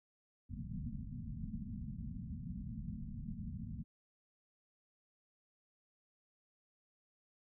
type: low-pass noise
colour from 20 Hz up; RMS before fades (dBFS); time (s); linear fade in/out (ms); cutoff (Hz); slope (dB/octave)
white; -44; 0.49-3.84; 20; 240; 96
effects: none